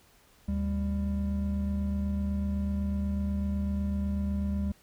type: tone pair together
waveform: triangle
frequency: 75.71 / 199.1 Hz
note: D#2 / G3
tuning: -47 / +27 cents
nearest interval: octave + perfect fourth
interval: 1674 cents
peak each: -28 dBFS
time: 0.48-4.72 s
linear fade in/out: 5 ms
effects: pink hiss -61 dBFS RMS until 4.82 s